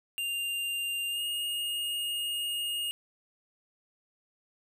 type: tone with pitch glide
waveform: square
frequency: 2794 to 2851 Hz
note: F7 to F7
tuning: 0 to +35 cents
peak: -31 dBFS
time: 0.18-2.91 s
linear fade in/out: 0 ms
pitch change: +35 cents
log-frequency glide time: 1.09-1.21 s
effects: none